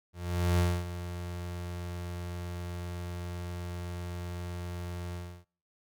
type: tone with ADSR envelope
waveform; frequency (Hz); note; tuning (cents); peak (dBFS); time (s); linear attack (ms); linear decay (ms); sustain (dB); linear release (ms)
35% pulse; 87.8; F2; +10; -21; 0.13-5.45; 460; 250; -13; 310
effects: noise-tail reverb RT60 0.5 s tail -25 dB re dry